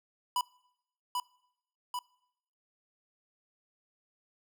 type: tone with echo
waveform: square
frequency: 987.8 Hz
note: B5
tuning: in tune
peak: -28 dBFS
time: 0.36-0.41 s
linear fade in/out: 2 ms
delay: 790 ms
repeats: 2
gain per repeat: -3 dB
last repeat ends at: 1.99 s
effects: noise-tail reverb RT60 0.8 s tail -24 dB re dry